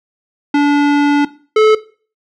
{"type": "tone pair in turn", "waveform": "square", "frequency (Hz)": [288.9, 432.9], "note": ["D4", "A4"], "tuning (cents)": [-28, -28], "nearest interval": "perfect fifth", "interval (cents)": 700, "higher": "second", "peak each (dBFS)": [-9, -7], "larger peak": "second", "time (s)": [[0.54, 1.25], [1.56, 1.75]], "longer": "first", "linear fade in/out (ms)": 5, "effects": ["noise-tail reverb RT60 0.4 s tail -17 dB re dry", "low-pass 3000 Hz 12 dB/octave"]}